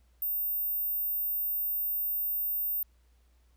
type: tone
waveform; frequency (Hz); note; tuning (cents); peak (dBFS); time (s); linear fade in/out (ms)
sine; 14600; A#9; -37; -28; 0.22-2.83; 2
effects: added 60 Hz sine -61 dBFS peak until 3.56 s + pink hiss -73 dBFS RMS until 3.56 s